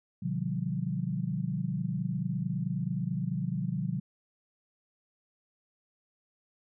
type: chord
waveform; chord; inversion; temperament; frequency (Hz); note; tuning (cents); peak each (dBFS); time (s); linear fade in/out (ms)
sine; G dominant seventh; first; just; 122.5 / 147 / 176.4 / 196; B2 / D3 / F3 / G3; -14 / +2 / +18 / 0; -36 / -34 / -33 / -37; 0.22-4; 10
effects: none